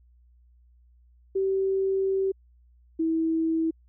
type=tone pair in turn; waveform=sine; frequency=385.6 / 324.2 Hz; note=G4 / E4; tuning=-28 / -29 cents; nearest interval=minor third; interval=301 cents; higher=first; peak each=-22 dBFS; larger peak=neither; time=1.35-2.32 / 2.99-3.71 s; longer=first; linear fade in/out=10 ms; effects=added 60 Hz sine -55 dBFS peak until 3.88 s